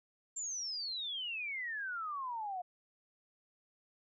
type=exponential sweep; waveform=sine; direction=down; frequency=7400 to 705 Hz; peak=-37 dBFS; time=0.36-2.62 s; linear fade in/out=10 ms; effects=none